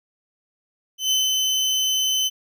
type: tone with ADSR envelope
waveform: 30% pulse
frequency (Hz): 3046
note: F#7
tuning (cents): +50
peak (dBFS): -14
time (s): 0.98-2.3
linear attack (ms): 130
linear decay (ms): 180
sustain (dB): -2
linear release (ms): 32
effects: none